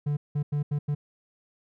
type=tone bursts at uneven times; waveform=triangle; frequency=146.2 Hz; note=D3; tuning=7 cents flat; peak=-22 dBFS; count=5; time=0.06-0.17 / 0.35-0.43 / 0.52-0.63 / 0.71-0.79 / 0.88-0.95 s; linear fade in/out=10 ms; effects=none